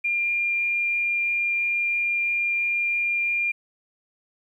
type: tone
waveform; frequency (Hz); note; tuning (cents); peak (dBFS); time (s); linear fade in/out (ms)
sine; 2399; D7; +36; -21; 0.04-3.52; 10
effects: 10-bit